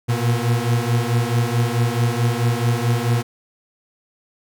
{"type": "beating tone pair", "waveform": "40% pulse", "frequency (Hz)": [116.54, 121.14], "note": ["A#2", "B2"], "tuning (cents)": [0, -33], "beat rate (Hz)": 4.6, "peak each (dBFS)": -19, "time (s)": [0.08, 3.23], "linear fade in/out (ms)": 20, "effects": []}